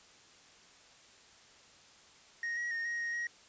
triangle tone with pitch steps, 1867 / 1906 / 1844 / 1881 / 1870 / 1890 Hz, A#6 / A#6 / A#6 / A#6 / A#6 / A#6, +2 / +38 / -19 / +15 / +5 / +23 cents, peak -32 dBFS, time 2.43-3.27 s, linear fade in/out 2 ms, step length 140 ms, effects white hiss -59 dBFS RMS until 3.48 s + resampled to 16000 Hz

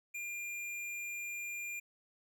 sine tone with hard clipping, 2400 Hz, D7, 37 cents sharp, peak -40 dBFS, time 0.14-1.8 s, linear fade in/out 10 ms, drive 15 dB, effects none

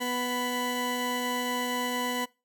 20% pulse tone pair together, 246.9 / 991.9 Hz, B3 / B5, 0 / +7 cents, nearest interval 2 octaves, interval 2407 cents, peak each -26 dBFS, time 0-2.26 s, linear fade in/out 20 ms, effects noise-tail reverb RT60 0.3 s tail -24 dB re dry

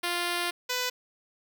5% pulse tone pair in turn, 349.2 / 498.6 Hz, F4 / B4, 0 / +16 cents, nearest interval tritone, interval 616 cents, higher second, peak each -16 dBFS, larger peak neither, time 0.03-0.51 / 0.69-0.9 s, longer first, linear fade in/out 10 ms, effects none

